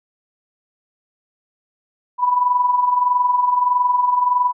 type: tone with amplitude modulation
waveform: sine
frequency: 987.8 Hz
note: B5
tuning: in tune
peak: -11 dBFS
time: 2.18-4.53 s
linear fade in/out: 50 ms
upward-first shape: sine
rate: 21.6 Hz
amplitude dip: 60%
effects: none